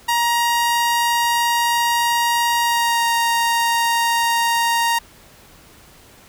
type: tone with pitch glide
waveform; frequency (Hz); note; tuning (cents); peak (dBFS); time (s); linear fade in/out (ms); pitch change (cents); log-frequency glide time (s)
sawtooth; 943 to 932.7; A#5 to A#5; +20 to +1; -12; 0.08-4.99; 10; -19; 2.6-3.08
effects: pink hiss -47 dBFS RMS until 6.28 s